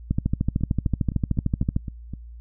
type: two click trains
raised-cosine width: 5 ms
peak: -9 / -19 dBFS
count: 23 / 7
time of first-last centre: 0.11-1.764 / 0.61-2.137 s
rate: 13.3 / 3.93 Hz
effects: noise-tail reverb RT60 0.1 s tail -26 dB re dry + added 58 Hz sine -38 dBFS peak until 2.4 s